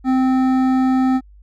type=tone with hard clipping; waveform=sine; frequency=260 Hz; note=C4; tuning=11 cents flat; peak=-15 dBFS; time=0.04-1.21 s; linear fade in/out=50 ms; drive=11 dB; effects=added 50 Hz sine -42 dBFS peak until 1.42 s